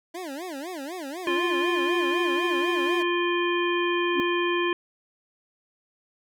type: tone with vibrato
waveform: 25% pulse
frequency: 315.9 Hz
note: D#4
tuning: 26 cents sharp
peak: -29 dBFS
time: 0.14-3.03 s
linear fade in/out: 10 ms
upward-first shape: sine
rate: 4 Hz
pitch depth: 290 cents each way
type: harmonic tone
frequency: 349.2 Hz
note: F4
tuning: in tune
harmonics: 1 / 3 / 5 / 7 / 9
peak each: -24 / -29 / -31 / -32 / -34 dBFS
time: 1.27-4.73 s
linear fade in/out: 2 ms
type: tone with exponential growth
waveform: sine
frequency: 279.5 Hz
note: C#4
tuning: 14 cents sharp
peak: -19 dBFS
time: 4.11-4.2 s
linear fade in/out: 0 ms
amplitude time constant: 19 ms
effects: none